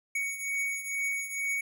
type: beating tone pair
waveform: square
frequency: 2235 / 2237.2 Hz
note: C#7 / C#7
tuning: +14 / +15 cents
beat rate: 2.2 Hz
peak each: -32 / -37 dBFS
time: 0.15-1.61 s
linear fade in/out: 5 ms
effects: none